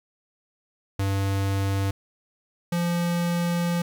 square tone pair in turn, 98 / 172.6 Hz, G2 / F3, 0 / -20 cents, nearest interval minor seventh, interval 980 cents, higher second, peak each -23 dBFS, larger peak neither, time 0.99-1.91 / 2.72-3.82 s, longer second, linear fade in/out 5 ms, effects 10-bit

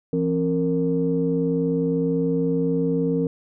sine tone cluster, 168.4 / 267.8 / 460.9 Hz, E3 / C4 / A#4, +37 / +40 / -20 cents, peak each -23 dBFS, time 0.13-3.27 s, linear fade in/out 2 ms, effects tanh soft clip ceiling -10 dBFS

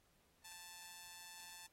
5% pulse tone with amplitude modulation, 880 Hz, A5, in tune, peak -38 dBFS, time 0.44-1.67 s, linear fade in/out 10 ms, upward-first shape sine, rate 174 Hz, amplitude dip 60%, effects pink hiss -75 dBFS RMS until 1.72 s + AAC 48 kbps

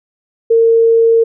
sine tone, 456.9 Hz, A#4, 35 cents flat, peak -6 dBFS, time 0.5-1.24 s, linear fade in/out 10 ms, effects none

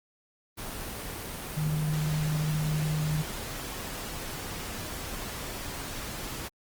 sine tone in noise, 153.2 Hz, D#3, 27 cents flat, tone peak -26 dBFS, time 1.56-3.23 s, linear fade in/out 20 ms, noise pink, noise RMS -37 dBFS, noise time 0.57-6.49 s, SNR +8 dB, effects Opus 24 kbps

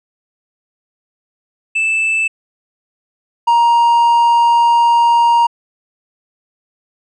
triangle tone pair in turn, 2637 / 939.1 Hz, E7 / A#5, 0 / +13 cents, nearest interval octave + tritone, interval 1787 cents, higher first, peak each -11 / -6 dBFS, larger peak second, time 1.75-2.28 / 3.47-5.47 s, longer second, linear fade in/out 10 ms, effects resampled to 24000 Hz

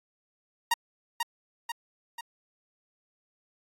sawtooth tone with echo, 936 Hz, A#5, 7 cents sharp, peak -18 dBFS, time 0.71-0.74 s, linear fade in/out 5 ms, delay 490 ms, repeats 3, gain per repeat -5 dB, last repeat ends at 2.21 s, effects AAC 48 kbps

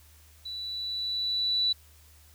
sine tone with level ramp, 3956 Hz, B7, 2 cents sharp, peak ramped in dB -35 to -22 dBFS, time 0.45-1.73 s, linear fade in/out 10 ms, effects added 76 Hz sine -55 dBFS peak until 2.34 s + white hiss -59 dBFS RMS until 2.34 s

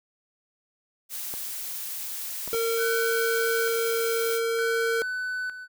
blue noise, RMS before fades -34 dBFS, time 1.09-4.41 s, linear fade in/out 50 ms
clicks, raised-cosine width 1 ms, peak -25 dBFS, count 3, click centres 1.339 / 2.477 / 2.545 s
square tone, 457.9 Hz, A#4, 31 cents flat, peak -25 dBFS, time 2.53-5.02 s, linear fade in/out 0 ms
triangle tone with tremolo, 1500 Hz, F#6, 23 cents sharp, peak -26 dBFS, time 2.77-5.68 s, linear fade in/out 50 ms, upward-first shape square, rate 0.55 Hz, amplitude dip 65%
effects none

